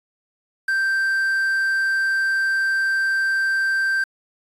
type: tone with quantisation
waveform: triangle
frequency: 1568 Hz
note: G6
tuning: in tune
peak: -16 dBFS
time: 0.68-4.04 s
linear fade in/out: 5 ms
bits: 7
effects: resampled to 32000 Hz